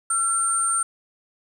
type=tone cluster; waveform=sine; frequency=1355 / 8550 / 9140 Hz; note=E6 / C9 / D9; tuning=+47 / +36 / -48 cents; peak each=-24 dBFS; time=0.1-0.83 s; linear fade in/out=5 ms; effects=8-bit